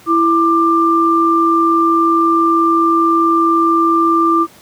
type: tone pair together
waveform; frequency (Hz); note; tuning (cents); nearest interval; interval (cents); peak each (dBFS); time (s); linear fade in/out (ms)
sine; 331.6 / 1187; E4 / D6; +10 / +18; octave + minor seventh; 2208; -13 / -11; 0.06-4.47; 50
effects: pink hiss -43 dBFS RMS until 4.61 s + high-pass 100 Hz 12 dB/octave